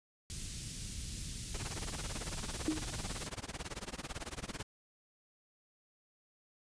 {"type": "band-stop noise", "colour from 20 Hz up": "pink", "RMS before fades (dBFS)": -42, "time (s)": [0.3, 3.27], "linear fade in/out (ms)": 0, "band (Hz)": [160, 4200], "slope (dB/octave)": 12}
{"type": "noise with tremolo", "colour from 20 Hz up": "pink", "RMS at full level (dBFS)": -40, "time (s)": [1.54, 4.63], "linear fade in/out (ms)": 5, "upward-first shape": "sine", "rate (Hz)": 18, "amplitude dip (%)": 95}
{"type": "tone with exponential decay", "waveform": "sine", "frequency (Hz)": 311.1, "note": "D#4", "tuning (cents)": 0, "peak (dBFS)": -26, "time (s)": [2.68, 2.87], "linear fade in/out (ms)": 1, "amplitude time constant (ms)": 41}
{"effects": ["resampled to 22050 Hz"]}